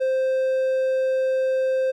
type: tone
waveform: triangle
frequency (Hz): 523.3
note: C5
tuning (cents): 0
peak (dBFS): -17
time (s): 0-1.92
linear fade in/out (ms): 20
effects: none